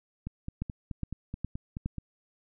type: two click trains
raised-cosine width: 5 ms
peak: -19 / -23 dBFS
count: 4 / 9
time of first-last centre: 0.62-1.86 / 0.27-1.983 s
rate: 2.42 / 4.67 Hz
effects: none